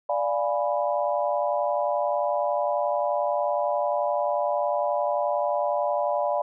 sine chord, D diminished seventh, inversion none, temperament equal, 587.3 / 698.5 / 830.6 / 987.8 Hz, D5 / F5 / Ab5 / Cb6, 0 / 0 / 0 / 0 cents, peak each -25 / -28 / -30 / -30 dBFS, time 0.09-6.42 s, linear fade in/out 5 ms, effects none

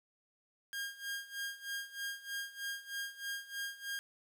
sawtooth tone with tremolo, 1616 Hz, G#6, 48 cents flat, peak -33 dBFS, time 0.73-3.99 s, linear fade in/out 0 ms, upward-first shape sine, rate 3.2 Hz, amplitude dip 85%, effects 11-bit

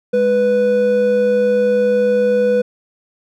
triangle tone pair together, 207.3 / 493.9 Hz, G#3 / B4, -3 / 0 cents, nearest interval octave + minor third, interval 1503 cents, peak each -19 / -10 dBFS, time 0.13-2.62 s, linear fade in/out 10 ms, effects none

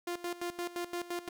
sawtooth tone with tremolo, 349.2 Hz, F4, in tune, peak -30 dBFS, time 0.07-1.29 s, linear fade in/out 5 ms, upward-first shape square, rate 5.8 Hz, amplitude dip 80%, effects none

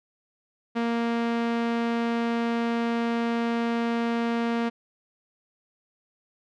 sawtooth tone with low-pass filter, 233.1 Hz, A#3, in tune, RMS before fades -26 dBFS, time 0.75-4.7 s, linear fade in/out 20 ms, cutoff 3000 Hz, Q 0.69, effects none

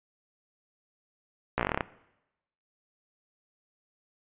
slowing click train, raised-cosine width 0.5 ms, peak -11 dBFS, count 11, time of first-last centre 1.58-1.808 s, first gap 15 ms, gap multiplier 1.09, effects noise-tail reverb RT60 0.9 s tail -19 dB re dry + resampled to 8000 Hz

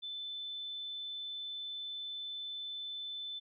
sine tone, 3520 Hz, A7, in tune, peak -39 dBFS, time 0.02-3.4 s, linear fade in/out 20 ms, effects none

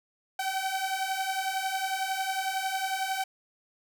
sawtooth beating tone pair, 760 / 771 Hz, F#5 / G5, +46 / -29 cents, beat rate 11 Hz, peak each -29 / -27 dBFS, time 0.39-3.24 s, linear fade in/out 5 ms, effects none

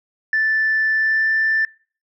sine tone with pitch glide, 1760 to 1771.2 Hz, A6 to A6, 0 to +11 cents, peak -14 dBFS, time 0.33-1.65 s, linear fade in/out 2 ms, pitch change +11 cents, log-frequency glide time 0.93-1.3 s, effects noise-tail reverb RT60 0.4 s tail -23 dB re dry + tanh soft clip ceiling -11 dBFS

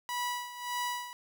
sawtooth tone with tremolo, 978 Hz, B5, 17 cents flat, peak -27 dBFS, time 0.09-1.13 s, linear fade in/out 0 ms, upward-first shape sine, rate 1.7 Hz, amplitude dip 75%, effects 10-bit

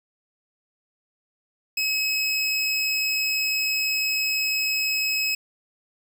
25% pulse tone, 2562 Hz, E7, 50 cents flat, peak -18 dBFS, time 1.77-5.35 s, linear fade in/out 5 ms, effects none

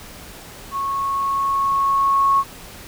sine tone with level ramp, 1100 Hz, C#6, 14 cents flat, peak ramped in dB -21 to -12 dBFS, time 0.71-2.44 s, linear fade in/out 50 ms, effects pink hiss -39 dBFS RMS until 2.87 s

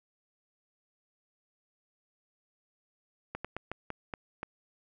slowing click train, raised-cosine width 0.5 ms, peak -21 dBFS, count 7, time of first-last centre 3.35-4.431 s, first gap 96 ms, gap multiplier 1.25, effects none

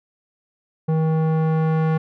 square tone with low-pass filter sweep, 159 Hz, D#3, 38 cents sharp, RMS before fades -19 dBFS, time 0.88-1.98 s, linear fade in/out 10 ms, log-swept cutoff 710 to 1500 Hz, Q 0.82, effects none

